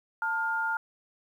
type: tone pair together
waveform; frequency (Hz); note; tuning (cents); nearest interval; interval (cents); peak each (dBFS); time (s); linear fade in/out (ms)
sine; 892.2 / 1411; A5 / F6; +24 / +17; minor sixth; 793; -31 / -28; 0.22-0.77; 2
effects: 10-bit